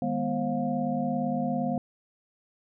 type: tone cluster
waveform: sine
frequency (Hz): 155.8 / 206.4 / 244 / 533 / 708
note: D#3 / G#3 / B3 / C5 / F5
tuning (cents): +3 / -10 / -21 / +32 / +23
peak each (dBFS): -35 / -32 / -29 / -35 / -32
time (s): 0.02-1.78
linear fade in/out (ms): 2
effects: none